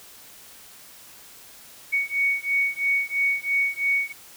sine beating tone pair, 2230 / 2233 Hz, C#7 / C#7, +10 / +12 cents, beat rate 3 Hz, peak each -24 / -24 dBFS, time 1.92-4.13 s, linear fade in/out 20 ms, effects white hiss -47 dBFS RMS until 4.36 s

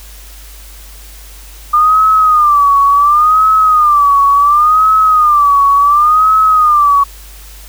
sine tone with vibrato, 1200 Hz, D6, 37 cents sharp, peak -5 dBFS, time 1.73-7.04 s, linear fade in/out 10 ms, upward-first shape sine, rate 0.7 Hz, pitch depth 120 cents each way, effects added 50 Hz sine -32 dBFS peak until 7.68 s + white hiss -37 dBFS RMS until 7.68 s

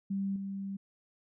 sine tone with level steps, 196 Hz, G3, in tune, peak -30 / -35 dBFS, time 0.1-0.77 s, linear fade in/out 10 ms, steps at 0.36 s, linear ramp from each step 2 ms, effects none

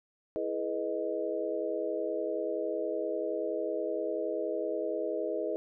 sine chord, E major seventh, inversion none, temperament equal with one note detuned, 329.6 / 423.3 / 493.9 / 622.3 Hz, E4 / G#4 / B4 / D#5, 0 / +33 / 0 / 0 cents, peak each -37 / -35 / -36 / -35 dBFS, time 0.36-5.56 s, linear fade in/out 0 ms, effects none

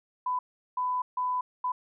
sine tone bursts at uneven times, 1000 Hz, B5, 21 cents sharp, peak -26 dBFS, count 4, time 0.26-0.39 / 0.77-1.02 / 1.17-1.41 / 1.64-1.72 s, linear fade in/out 5 ms, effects none

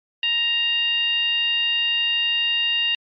sine tone with frequency modulation, 2801 Hz, F7, 4 cents sharp, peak -18 dBFS, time 0.23-2.95 s, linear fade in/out 2 ms, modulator 932 Hz, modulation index 0.64, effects MP3 48 kbps

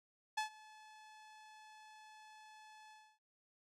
sawtooth tone with ADSR envelope, 862 Hz, A5, 36 cents flat, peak -30 dBFS, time 0.37-3.19 s, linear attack 10 ms, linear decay 110 ms, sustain -23 dB, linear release 280 ms, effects low-pass 8000 Hz 12 dB/octave

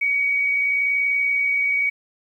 sine tone with amplitude modulation, 2256 Hz, C#7, 30 cents sharp, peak -16 dBFS, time 0.01-1.9 s, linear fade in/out 10 ms, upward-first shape sine, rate 60.8 Hz, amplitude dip 35%, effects 9-bit

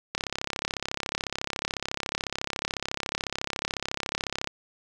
click train, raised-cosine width 0.2 ms, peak -11 dBFS, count 148, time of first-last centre 0.15-4.474 s, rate 34 Hz, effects none

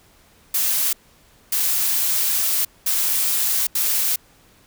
blue noise bursts at uneven times, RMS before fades -20 dBFS, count 4, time 0.54-0.93 / 1.52-2.65 / 2.86-3.67 / 3.75-4.16 s, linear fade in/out 5 ms, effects pink hiss -54 dBFS RMS until 4.66 s

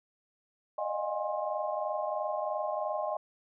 sine tone cluster, 599 / 622 / 708 / 820 / 1063 Hz, D5 / D#5 / F5 / G#5 / C6, +34 / -1 / +23 / -22 / +27 cents, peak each -39 / -34 / -38 / -37 / -38 dBFS, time 0.78-3.17 s, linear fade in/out 5 ms, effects none

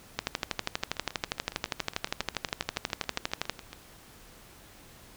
two click trains, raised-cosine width 0.2 ms, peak -23 / -10 dBFS, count 22 / 42, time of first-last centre 0.83-3.731 / 0.19-3.496 s, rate 7.24 / 12.4 Hz, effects pink hiss -53 dBFS RMS until 5.16 s

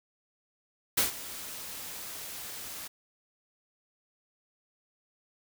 white noise with ADSR envelope, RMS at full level -24 dBFS, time 0.97-2.88 s, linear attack 10 ms, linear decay 130 ms, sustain -17 dB, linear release 12 ms, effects none

